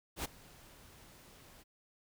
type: noise with ADSR envelope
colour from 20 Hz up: pink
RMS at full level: -36 dBFS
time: 0.16-1.64 s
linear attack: 88 ms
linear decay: 13 ms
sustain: -22 dB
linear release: 26 ms
effects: none